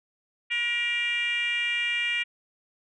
sine tone with frequency modulation, 2363 Hz, D7, 10 cents sharp, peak -23 dBFS, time 0.5-2.24 s, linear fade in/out 20 ms, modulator 460 Hz, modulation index 1.2, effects tanh soft clip ceiling -20 dBFS

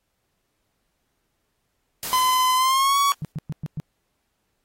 white noise with exponential decay, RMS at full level -29 dBFS, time 2.03-3.32 s, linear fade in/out 0 ms, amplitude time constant 280 ms
45% pulse tone with pitch glide, 1019 to 1124.1 Hz, C6 to C#6, -46 to +24 cents, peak -17 dBFS, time 2.13-3.12 s, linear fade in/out 0 ms, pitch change +170 cents, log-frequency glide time 2.56-2.98 s
sine tone bursts, 152.3 Hz, D#3, 37 cents flat, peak -25 dBFS, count 5, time 3.22-3.8 s, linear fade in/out 0 ms, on 28 ms, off 110 ms
effects pink hiss -74 dBFS RMS until 4.64 s + AAC 48 kbps

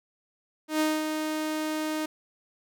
sawtooth tone with ADSR envelope, 310 Hz, D#4, 6 cents flat, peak -18 dBFS, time 0.68-2.06 s, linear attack 120 ms, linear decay 220 ms, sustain -6 dB, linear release 7 ms, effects none

